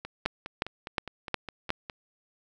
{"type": "two click trains", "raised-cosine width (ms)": 0.3, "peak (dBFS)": [-10, -21], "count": [5, 10], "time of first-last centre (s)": [[0.26, 1.704], [0.05, 1.898]], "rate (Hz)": [2.77, 4.87], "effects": []}